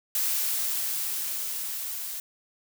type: noise with level ramp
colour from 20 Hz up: blue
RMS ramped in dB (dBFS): -26 to -35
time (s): 0.15-2.2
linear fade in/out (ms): 2
effects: none